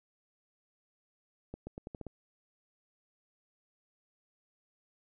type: accelerating click train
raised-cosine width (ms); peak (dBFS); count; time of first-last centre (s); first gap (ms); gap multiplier
2; -28; 7; 1.54-2.067; 130; 0.84
effects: none